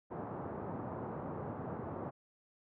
pink band-pass noise, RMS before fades -42 dBFS, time 0.1-2.11 s, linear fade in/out 20 ms, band 100 to 1100 Hz, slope 24 dB/octave, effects none

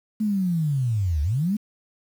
sine linear two-way sweep, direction down then up, 220 to 69.4 to 220 Hz, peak -20 dBFS, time 0.2-1.57 s, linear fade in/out 10 ms, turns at 1.22 s, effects 8-bit

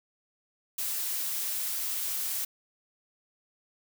blue noise, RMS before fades -32 dBFS, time 0.78-2.45 s, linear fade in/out 5 ms, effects none

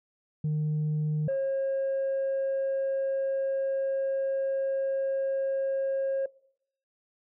sine tone pair in turn, 152.5 / 540.6 Hz, D#3 / C#5, -34 / -44 cents, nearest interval octave + minor seventh, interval 2190 cents, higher second, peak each -23 dBFS, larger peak neither, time 0.44-1.28 / 1.28-6.26 s, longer second, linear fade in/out 5 ms, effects noise-tail reverb RT60 0.7 s tail -24 dB re dry + tanh soft clip ceiling -24 dBFS

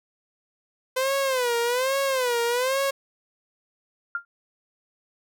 sawtooth tone with vibrato, 508 Hz, B4, 49 cents sharp, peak -18 dBFS, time 0.96-2.91 s, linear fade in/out 10 ms, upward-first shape sine, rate 1.2 Hz, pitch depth 140 cents each way
sine tone with exponential decay, 1396.9 Hz, F6, in tune, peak -21 dBFS, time 4.15-4.25 s, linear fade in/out 2 ms, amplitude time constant 21 ms
effects none

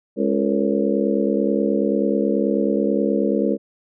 harmonic tone with a mistuned harmonic, 69.3 Hz, C#2, in tune, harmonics 3 / 4 / 5 / 6 / 7 / 8, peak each -22 / -23 / -24 / -25 / -25 / -26 dBFS, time 0.16-3.58 s, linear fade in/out 50 ms, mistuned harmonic 6, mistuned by +110 cents, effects none

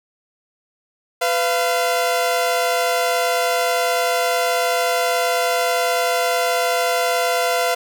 sawtooth tone pair together, 501 / 687.5 Hz, B4 / F5, +25 / -27 cents, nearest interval perfect fourth, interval 548 cents, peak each -17 / -15 dBFS, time 1.21-7.75 s, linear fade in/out 10 ms, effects none

